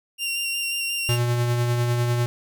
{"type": "tone with vibrato", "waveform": "sawtooth", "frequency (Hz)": 2768, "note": "F7", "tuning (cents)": -16, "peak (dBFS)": -21, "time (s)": [0.18, 1.19], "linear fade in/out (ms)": 50, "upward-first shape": "square", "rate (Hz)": 5.6, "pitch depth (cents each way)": 12}
{"type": "tone with tremolo", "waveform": "square", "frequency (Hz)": 120.4, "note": "B2", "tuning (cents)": -44, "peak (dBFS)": -19, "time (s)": [1.09, 2.26], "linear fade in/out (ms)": 0, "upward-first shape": "triangle", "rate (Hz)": 10, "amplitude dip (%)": 35}
{"effects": []}